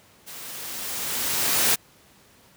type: noise with level ramp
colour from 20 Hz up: white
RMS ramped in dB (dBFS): -40 to -19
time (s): 0.26-1.76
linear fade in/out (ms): 20
effects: pink hiss -55 dBFS RMS until 2.56 s + high-pass 80 Hz 12 dB/octave